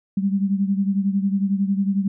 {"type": "beating tone pair", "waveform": "sine", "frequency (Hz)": [194.7, 205.7], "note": ["G3", "G#3"], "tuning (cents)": [-12, -16], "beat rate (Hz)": 11, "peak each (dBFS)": [-19, -24], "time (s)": [0.17, 2.08], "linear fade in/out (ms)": 5, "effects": []}